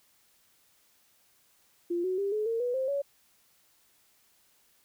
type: tone with pitch steps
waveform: sine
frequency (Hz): 346.4 / 371.3 / 397.9 / 426.5 / 457.1 / 489.9 / 525 / 562.7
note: F4 / F#4 / G4 / G#4 / A#4 / B4 / C5 / C#5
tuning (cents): -14 / +6 / +26 / +46 / -34 / -14 / +6 / +26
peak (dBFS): -27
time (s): 1.9-3.02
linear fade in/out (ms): 10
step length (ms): 140
effects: white hiss -66 dBFS RMS until 4.84 s